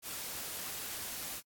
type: noise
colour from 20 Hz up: white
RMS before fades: -41 dBFS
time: 0.02-1.42 s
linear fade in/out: 50 ms
effects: AAC 64 kbps